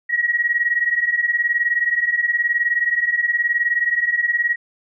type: beating tone pair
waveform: sine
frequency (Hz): 1890 / 1909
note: A#6 / A#6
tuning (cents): +23 / +41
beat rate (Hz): 19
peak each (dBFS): -21 / -18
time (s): 0.09-4.56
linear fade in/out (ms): 20
effects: none